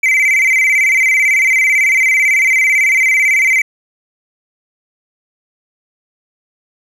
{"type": "tone with vibrato", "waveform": "triangle", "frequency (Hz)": 2178, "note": "C#7", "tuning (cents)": -31, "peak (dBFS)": -7, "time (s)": [0.03, 3.62], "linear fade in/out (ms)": 5, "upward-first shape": "square", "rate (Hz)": 18, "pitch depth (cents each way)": 93, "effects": []}